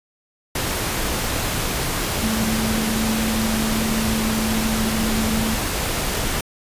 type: tone in noise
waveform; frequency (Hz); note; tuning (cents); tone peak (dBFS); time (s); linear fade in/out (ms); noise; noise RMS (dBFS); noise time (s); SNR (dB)
sine; 220.7; A3; +5; -21; 2.22-5.55; 5; pink; -23; 0.55-6.41; -1
effects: resampled to 32000 Hz